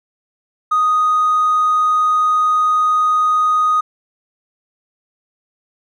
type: tone with hard clipping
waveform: sine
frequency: 1244.5 Hz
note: D#6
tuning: in tune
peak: -12 dBFS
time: 0.71-3.81 s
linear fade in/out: 10 ms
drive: 1 dB
effects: none